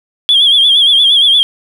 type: tone with vibrato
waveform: sine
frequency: 3322 Hz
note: G#7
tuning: in tune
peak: -4 dBFS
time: 0.29-1.43 s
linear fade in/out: 0 ms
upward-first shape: sine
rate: 8.6 Hz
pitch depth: 81 cents each way
effects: tanh soft clip ceiling -1 dBFS + 7-bit